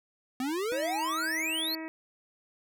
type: exponential sweep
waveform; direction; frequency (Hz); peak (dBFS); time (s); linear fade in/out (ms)
square; up; 246.9 to 4471; -30; 0.4-1.75; 2
type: harmonic tone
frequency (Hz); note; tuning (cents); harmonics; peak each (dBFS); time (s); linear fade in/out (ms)
320; D#4; +49; 1 / 2 / 3 / 4 / 5 / 6 / 7 / 8; -37 / -45 / -47 / -53 / -53 / -45 / -49 / -53; 0.72-1.88; 0
effects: none

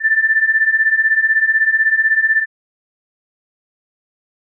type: beating tone pair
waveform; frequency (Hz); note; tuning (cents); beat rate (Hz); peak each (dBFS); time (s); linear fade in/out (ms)
sine; 1760 / 1776; A6 / A6; 0 / +16; 16; -16 / -13; 0-2.46; 50
effects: none

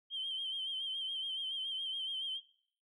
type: tone with vibrato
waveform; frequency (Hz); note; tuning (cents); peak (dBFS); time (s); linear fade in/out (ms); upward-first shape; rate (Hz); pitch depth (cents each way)
sine; 3145; G7; +5; -35; 0.1-2.41; 50; sine; 7.1; 54
effects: noise-tail reverb RT60 0.6 s tail -21 dB re dry + tanh soft clip ceiling -31 dBFS

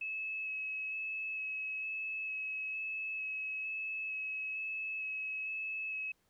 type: tone with vibrato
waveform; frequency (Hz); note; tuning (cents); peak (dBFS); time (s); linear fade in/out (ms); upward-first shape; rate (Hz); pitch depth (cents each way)
sine; 2583; E7; -36; -36; 0.01-6.12; 5; square; 1.1; 9
effects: pink hiss -75 dBFS RMS until 6.29 s

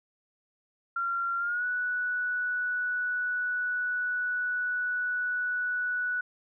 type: tone with pitch glide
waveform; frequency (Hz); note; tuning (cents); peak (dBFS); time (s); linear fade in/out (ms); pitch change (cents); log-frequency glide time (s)
sine; 1378 to 1476.9; F6 to F#6; -24 to -4; -27; 0.96-6.21; 5; +120; 1.38-1.65
effects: none

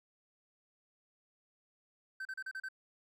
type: tone bursts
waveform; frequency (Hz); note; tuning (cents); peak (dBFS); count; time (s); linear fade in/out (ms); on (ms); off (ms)
triangle; 1544; G6; -27; -37; 6; 2.2-2.687; 5; 52; 35
effects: none

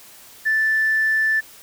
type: tone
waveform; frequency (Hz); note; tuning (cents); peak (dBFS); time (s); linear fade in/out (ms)
sine; 1760; A6; 0; -15; 0.45-1.41; 20
effects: tanh soft clip ceiling -11 dBFS + white hiss -45 dBFS RMS until 1.62 s

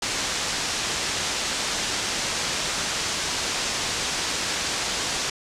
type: low-pass noise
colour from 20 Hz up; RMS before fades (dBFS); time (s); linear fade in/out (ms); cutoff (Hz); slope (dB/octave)
white; -27; 0.02-5.3; 5; 7200; 24
effects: low-pass 12000 Hz 12 dB/octave

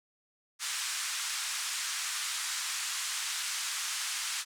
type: band-pass noise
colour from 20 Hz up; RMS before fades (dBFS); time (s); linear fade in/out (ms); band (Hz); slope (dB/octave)
white; -35; 0.59-4.45; 50; 1100 to 8800; 24
effects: none

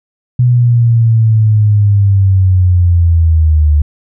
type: linear sweep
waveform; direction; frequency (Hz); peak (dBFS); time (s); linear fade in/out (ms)
sine; down; 124.3 to 73.42; -5; 0.39-3.82; 5
effects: none

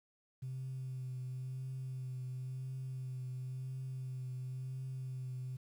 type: tone with vibrato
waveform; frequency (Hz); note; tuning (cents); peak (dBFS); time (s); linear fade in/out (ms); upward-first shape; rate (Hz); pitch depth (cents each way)
sine; 129.4; C3; -19; -38; 0.42-5.57; 10; triangle; 0.96; 26
effects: tanh soft clip ceiling -36 dBFS + 11-bit

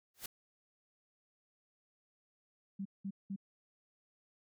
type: noise with exponential growth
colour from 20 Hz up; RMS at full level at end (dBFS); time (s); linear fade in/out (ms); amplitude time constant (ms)
white; -38; 0.14-0.26; 5; 24
type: tone bursts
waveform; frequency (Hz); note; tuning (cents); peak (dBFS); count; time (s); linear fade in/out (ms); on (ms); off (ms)
sine; 196; G3; 0; -37; 3; 2.79-3.362; 10; 64; 190
effects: none

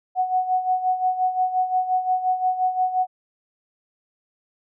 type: tone with tremolo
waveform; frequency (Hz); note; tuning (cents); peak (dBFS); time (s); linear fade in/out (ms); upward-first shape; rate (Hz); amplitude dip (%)
sine; 740; F#5; 0; -16; 0.15-3.07; 50; sine; 5.7; 70
effects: none

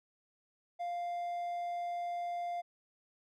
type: tone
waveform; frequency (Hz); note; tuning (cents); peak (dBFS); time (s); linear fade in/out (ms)
triangle; 698.5; F5; 0; -33; 0.79-2.62; 20
effects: none

